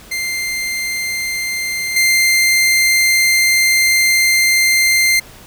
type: tone with level steps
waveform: sawtooth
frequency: 2093 Hz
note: C7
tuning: in tune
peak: -15 / -7 dBFS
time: 0.11-5.2 s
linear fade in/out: 10 ms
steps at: 1.96 s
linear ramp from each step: 5 ms
effects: pink hiss -40 dBFS RMS until 5.46 s